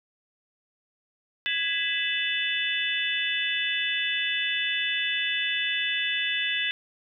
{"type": "tone cluster", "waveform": "sine", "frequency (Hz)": [1661, 1989, 2616, 2975, 3512], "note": ["G#6", "B6", "E7", "F#7", "A7"], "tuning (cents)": [0, 12, -14, 9, -4], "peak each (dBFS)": -31, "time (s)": [1.46, 6.71], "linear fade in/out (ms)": 0, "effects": []}